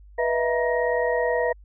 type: tone cluster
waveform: sine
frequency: 488.4 / 626 / 665 / 948 / 1878 Hz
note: B4 / D#5 / E5 / A#5 / A#6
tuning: -19 / +10 / +15 / +29 / +12 cents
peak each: -23 / -29 / -27 / -30 / -29 dBFS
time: 0.18-1.53 s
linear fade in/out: 10 ms
effects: added 50 Hz sine -45 dBFS peak until 1.64 s